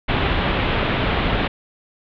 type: low-pass noise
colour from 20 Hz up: pink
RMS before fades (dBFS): -20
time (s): 0.08-1.48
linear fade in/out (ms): 10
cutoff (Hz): 3600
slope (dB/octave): 48
effects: none